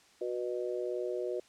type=harmonic tone; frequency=122.4 Hz; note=B2; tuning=15 cents flat; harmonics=3 / 4 / 5; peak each=-35 / -37 / -39 dBFS; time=0.21-1.4 s; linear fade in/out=5 ms; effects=white hiss -62 dBFS RMS until 1.48 s + low-pass 7000 Hz 12 dB/octave